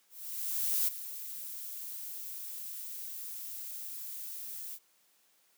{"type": "noise with ADSR envelope", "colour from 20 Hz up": "violet", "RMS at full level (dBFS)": -29, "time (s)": [0.09, 4.79], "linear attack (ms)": 790, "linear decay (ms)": 9, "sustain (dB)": -13, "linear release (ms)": 50, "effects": ["white hiss -69 dBFS RMS until 5.57 s", "high-pass 200 Hz 12 dB/octave"]}